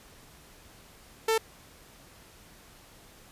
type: tone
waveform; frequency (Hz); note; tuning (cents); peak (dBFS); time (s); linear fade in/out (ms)
sawtooth; 445.8; A4; +23; -19; 1.28-1.38; 5
effects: pink hiss -54 dBFS RMS until 3.31 s + resampled to 32000 Hz